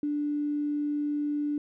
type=tone with tanh clipping; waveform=triangle; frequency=293.7 Hz; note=D4; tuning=in tune; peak=-26 dBFS; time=0.03-1.58 s; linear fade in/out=2 ms; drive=3 dB; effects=none